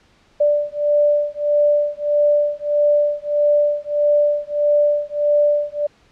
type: beating tone pair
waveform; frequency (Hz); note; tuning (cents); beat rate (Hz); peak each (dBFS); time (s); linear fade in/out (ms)
sine; 587.3 / 588.9; D5 / D5; 0 / +5; 1.6; -17; 0.4-5.87; 10
effects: pink hiss -55 dBFS RMS until 6.11 s + low-pass 5000 Hz 12 dB/octave